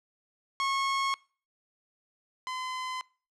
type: tone pair in turn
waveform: sawtooth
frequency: 1092 / 1023.6 Hz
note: C#6 / C6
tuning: -26 / -38 cents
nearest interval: minor second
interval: 112 cents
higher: first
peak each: -23 / -29 dBFS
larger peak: first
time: 0.6-1.14 / 2.47-3.01 s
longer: neither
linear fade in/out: 0 ms
effects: noise-tail reverb RT60 0.4 s tail -24 dB re dry + low-pass 6000 Hz 12 dB/octave